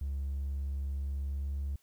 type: tone with pitch glide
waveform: triangle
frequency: 69.3 to 70.06 Hz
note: C#2 to C#2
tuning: 0 to +19 cents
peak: -29 dBFS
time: 0.01-1.76 s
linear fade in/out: 5 ms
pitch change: +19 cents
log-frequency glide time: 1.17-1.55 s
effects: tanh soft clip ceiling -28 dBFS + white hiss -70 dBFS RMS until 1.82 s